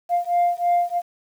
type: beating tone pair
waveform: sine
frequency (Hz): 698.5 / 701.6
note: F5 / F5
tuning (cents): 0 / +8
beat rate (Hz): 3.1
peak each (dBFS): -19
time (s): 0.09-1.02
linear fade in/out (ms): 50
effects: tanh soft clip ceiling -13 dBFS + 8-bit